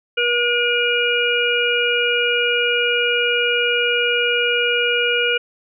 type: harmonic tone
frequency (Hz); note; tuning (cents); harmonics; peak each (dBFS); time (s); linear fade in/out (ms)
480; B4; -49; 1 / 3 / 5 / 6; -21 / -21 / -21 / -21; 0.17-5.38; 10
effects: none